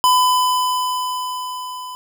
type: tone with level ramp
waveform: square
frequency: 1005 Hz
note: B5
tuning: 30 cents sharp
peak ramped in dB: -11 to -30 dBFS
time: 0.04-1.95 s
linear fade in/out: 0 ms
effects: none